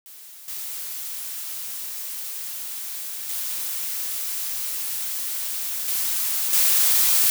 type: noise with level steps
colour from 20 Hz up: blue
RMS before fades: -43 / -32 / -28 / -24 / -18 dBFS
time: 0.06-7.3 s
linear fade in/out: 0 ms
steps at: 0.48 / 3.29 / 5.88 / 6.53 s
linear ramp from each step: 2 ms
effects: none